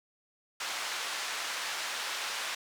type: band-pass noise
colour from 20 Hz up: pink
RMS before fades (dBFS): -36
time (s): 0.6-2.55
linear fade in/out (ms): 5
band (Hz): 1100 to 6700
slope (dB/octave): 12
effects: none